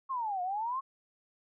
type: exponential two-way sweep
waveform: sine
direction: down then up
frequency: 1100 to 707 to 1100 Hz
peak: -31 dBFS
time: 0.09-0.81 s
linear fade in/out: 20 ms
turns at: 0.42 s
effects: none